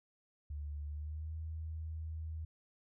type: tone with pitch glide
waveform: sine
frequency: 73.42 to 79.6 Hz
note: D2 to D#2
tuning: 0 to +40 cents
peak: -39 dBFS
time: 0.5-2.45 s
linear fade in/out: 5 ms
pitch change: +140 cents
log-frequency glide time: 0.86-1.35 s
effects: none